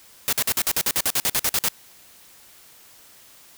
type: noise bursts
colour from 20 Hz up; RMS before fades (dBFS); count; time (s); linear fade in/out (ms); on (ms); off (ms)
white; -21; 15; 0.28-1.685; 0; 47; 50
effects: white hiss -50 dBFS RMS until 3.57 s